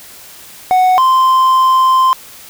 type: tone pair in turn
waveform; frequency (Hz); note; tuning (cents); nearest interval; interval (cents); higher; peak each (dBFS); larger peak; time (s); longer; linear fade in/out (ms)
triangle; 740 / 1041.1; F#5 / C6; 0 / -9; tritone; 591; second; -5; neither; 0.71-0.98 / 0.98-2.13; second; 0
effects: white hiss -36 dBFS RMS until 2.49 s